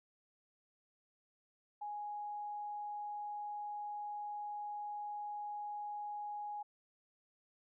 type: tone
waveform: sine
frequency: 830.6 Hz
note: G#5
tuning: in tune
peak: -40 dBFS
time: 1.81-6.63 s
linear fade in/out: 10 ms
effects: none